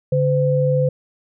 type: tone pair together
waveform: sine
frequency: 143.11 / 510 Hz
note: D3 / C5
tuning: -44 / -44 cents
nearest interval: octave + minor seventh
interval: 2200 cents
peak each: -17 dBFS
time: 0.12-0.89 s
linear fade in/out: 5 ms
effects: none